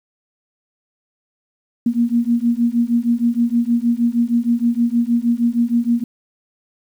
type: beating tone pair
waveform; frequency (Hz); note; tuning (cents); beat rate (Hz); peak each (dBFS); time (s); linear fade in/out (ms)
sine; 233.1 / 239.5; A#3 / A#3; 0 / +47; 6.4; -17; 1.86-6.04; 5
effects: 8-bit

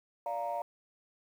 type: chord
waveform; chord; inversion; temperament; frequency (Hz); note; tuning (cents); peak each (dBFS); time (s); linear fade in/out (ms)
sine; Bb major; first; just; 582.7 / 699.2 / 932.3; D5 / F5 / Bb5; -14 / +2 / 0; -37 / -35 / -36; 0.26-0.62; 2
effects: tanh soft clip ceiling -26 dBFS + 10-bit

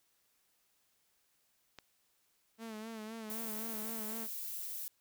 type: click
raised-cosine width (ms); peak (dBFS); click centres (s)
0.2; -31; 1.787
type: tone with vibrato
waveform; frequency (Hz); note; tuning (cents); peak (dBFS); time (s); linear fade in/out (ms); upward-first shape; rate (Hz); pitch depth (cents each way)
sawtooth; 220.8; A3; +6; -39; 2.58-4.28; 50; sine; 3.9; 57
type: noise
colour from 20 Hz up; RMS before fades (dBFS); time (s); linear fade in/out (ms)
violet; -42; 3.3-4.88; 0
effects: white hiss -75 dBFS RMS until 5 s

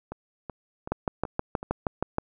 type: two click trains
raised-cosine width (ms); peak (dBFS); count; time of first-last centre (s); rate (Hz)
1; -21 / -11; 5 / 9; 0.12-1.629 / 0.92-2.184; 2.65 / 6.33
effects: none

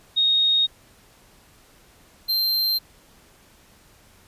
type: tone pair in turn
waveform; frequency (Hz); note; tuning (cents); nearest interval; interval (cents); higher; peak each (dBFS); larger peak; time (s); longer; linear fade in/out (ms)
sine / square; 3729 / 4149; A#7 / C8; 0 / -15; major second; 185; second; -16 / -20; first; 0.16-0.67 / 2.28-2.79; neither; 20
effects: pink hiss -54 dBFS RMS until 4.27 s + resampled to 32000 Hz

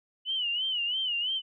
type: tone with vibrato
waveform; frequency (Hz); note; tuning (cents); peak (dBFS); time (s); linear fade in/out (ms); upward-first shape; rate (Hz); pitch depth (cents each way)
sine; 2960; F#7; 0; -27; 0.25-1.42; 50; sine; 3; 110
effects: none

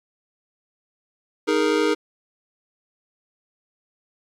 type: chord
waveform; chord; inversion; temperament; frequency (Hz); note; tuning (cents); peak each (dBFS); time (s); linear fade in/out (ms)
square; D# suspended fourth; none; just; 311.1 / 414.8 / 466.7; D#4 / G#4 / A#4; 0 / -2 / +2; -23; 1.47-1.95; 20
effects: low-pass 6000 Hz 12 dB/octave + 9-bit

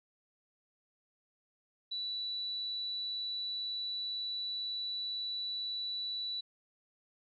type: tone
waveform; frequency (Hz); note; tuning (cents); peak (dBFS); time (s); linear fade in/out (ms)
sine; 3951; B7; 0; -35; 1.91-6.41; 10
effects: none

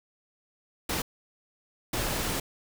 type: noise bursts at uneven times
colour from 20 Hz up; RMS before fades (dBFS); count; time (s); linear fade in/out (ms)
pink; -30; 2; 0.89-1.02 / 1.93-2.4; 5
effects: none

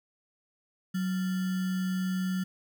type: tone with sample-and-hold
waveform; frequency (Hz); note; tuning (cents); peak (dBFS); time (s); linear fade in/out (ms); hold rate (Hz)
sine; 185.8; F#3; +7; -27; 0.94-2.44; 10; 1575
effects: none

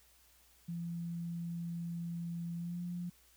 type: tone with pitch glide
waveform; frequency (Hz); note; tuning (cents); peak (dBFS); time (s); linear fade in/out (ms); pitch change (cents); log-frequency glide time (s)
sine; 170 to 175.69; F3 to F3; -46 to +11; -37; 0.68-3.1; 10; +57; 2.57-2.81
effects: added 60 Hz sine -70 dBFS peak until 3.36 s + white hiss -66 dBFS RMS until 3.36 s

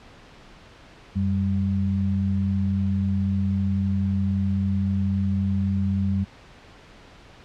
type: tone pair together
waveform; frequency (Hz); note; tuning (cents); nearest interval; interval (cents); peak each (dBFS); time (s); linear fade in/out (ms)
sine; 92.25 / 196; F#2 / G3; -5 / 0; octave + minor second; 1305; -23; 1.15-6.25; 20
effects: pink hiss -48 dBFS RMS until 7.44 s + low-pass 4000 Hz 12 dB/octave

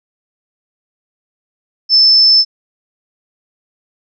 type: tone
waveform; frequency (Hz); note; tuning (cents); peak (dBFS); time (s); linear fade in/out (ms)
sine; 5274; E8; 0; -5; 1.89-2.45; 50
effects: none

